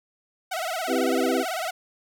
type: tone with vibrato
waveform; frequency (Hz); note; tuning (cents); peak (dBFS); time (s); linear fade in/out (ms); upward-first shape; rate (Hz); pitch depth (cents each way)
sawtooth; 696; F5; -6; -23; 0.51-1.71; 10; sine; 18; 160
type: chord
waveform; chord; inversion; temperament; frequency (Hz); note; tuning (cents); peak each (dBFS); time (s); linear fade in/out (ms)
sine; C major seventh; none; equal; 261.6 / 329.6 / 392 / 493.9; C4 / E4 / G4 / B4; 0 / 0 / 0 / 0; -26 / -28 / -27 / -27; 0.87-1.45; 50
effects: none